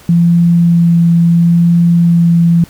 sine tone with vibrato, 170 Hz, F3, 46 cents flat, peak -5 dBFS, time 0.09-2.64 s, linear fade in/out 2 ms, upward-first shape sine, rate 0.73 Hz, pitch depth 10 cents each way, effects pink hiss -40 dBFS RMS until 2.69 s

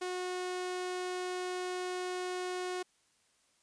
sawtooth tone, 364 Hz, F#4, 28 cents flat, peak -31 dBFS, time 0.01-2.83 s, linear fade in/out 10 ms, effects white hiss -71 dBFS RMS until 3.62 s + resampled to 22050 Hz

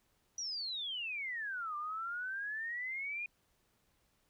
sine exponential two-way sweep, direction down then up, 5900 to 1179 to 2466 Hz, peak -37 dBFS, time 0.38-3.26 s, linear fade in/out 2 ms, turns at 1.76 s, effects pink hiss -75 dBFS RMS until 4.29 s

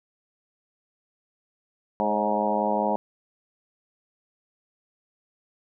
harmonic tone with a mistuned harmonic, 104.9 Hz, G#2, 18 cents sharp, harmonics 2 / 3 / 4 / 5 / 6 / 7 / 8 / 9, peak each -29 / -35 / -33 / -29 / -29 / -30 / -29 / -29 dBFS, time 2-2.96 s, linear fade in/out 0 ms, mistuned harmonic 5, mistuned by +41 cents, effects none

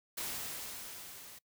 white noise with level ramp, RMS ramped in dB -38 to -52 dBFS, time 0.17-1.39 s, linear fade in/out 10 ms, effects noise-tail reverb RT60 0.1 s tail -23 dB re dry

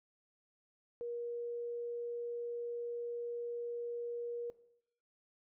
sine tone, 475.2 Hz, A#4, 33 cents sharp, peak -38 dBFS, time 1.01-4.5 s, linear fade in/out 0 ms, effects noise-tail reverb RT60 0.7 s tail -17 dB re dry

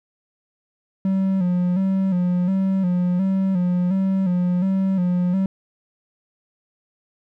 triangle tone with vibrato, 185 Hz, F#3, in tune, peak -15 dBFS, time 1.05-5.46 s, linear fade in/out 2 ms, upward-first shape square, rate 1.4 Hz, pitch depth 62 cents each way, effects none

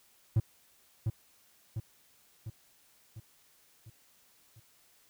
triangle tone with echo, 110 Hz, A2, in tune, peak -20 dBFS, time 0.36-0.4 s, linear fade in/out 5 ms, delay 700 ms, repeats 6, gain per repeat -5 dB, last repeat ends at 4.6 s, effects white hiss -65 dBFS RMS until 5.09 s

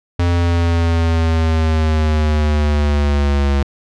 square linear sweep, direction down, 87.31 to 69.3 Hz, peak -13 dBFS, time 0.19-3.63 s, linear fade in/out 5 ms, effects low-pass 5000 Hz 12 dB/octave

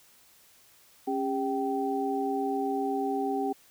sine tone cluster, 273.5 / 401.6 / 775 Hz, C#4 / G4 / G5, -23 / +42 / -20 cents, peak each -31 dBFS, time 1.07-3.53 s, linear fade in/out 10 ms, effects white hiss -59 dBFS RMS until 3.7 s

